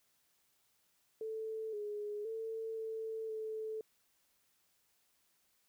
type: tone with pitch steps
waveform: sine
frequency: 440.8 / 416.4 / 447.1 / 444.1 / 437.4 Hz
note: A4 / G#4 / A4 / A4 / A4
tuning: +3 / +5 / +28 / +16 / -10 cents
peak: -38 dBFS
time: 1.21-3.81 s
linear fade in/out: 2 ms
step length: 520 ms
effects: white hiss -75 dBFS RMS until 5.68 s